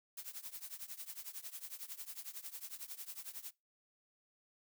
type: noise with tremolo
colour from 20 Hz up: blue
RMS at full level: -44 dBFS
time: 0.17-3.51 s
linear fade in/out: 5 ms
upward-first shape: triangle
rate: 11 Hz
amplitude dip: 95%
effects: noise-tail reverb RT60 0.2 s tail -21 dB re dry